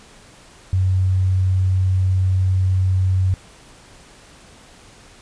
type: tone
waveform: sine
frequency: 93.5 Hz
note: F#2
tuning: 19 cents sharp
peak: -14 dBFS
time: 0.73-3.34 s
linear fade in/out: 0 ms
effects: pink hiss -46 dBFS RMS until 5.21 s + resampled to 22050 Hz